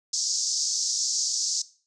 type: band-pass noise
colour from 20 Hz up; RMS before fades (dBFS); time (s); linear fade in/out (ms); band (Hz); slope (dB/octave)
pink; -27; 0.13-1.62; 5; 4900 to 6900; 48
effects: noise-tail reverb RT60 0.4 s tail -18 dB re dry + resampled to 22050 Hz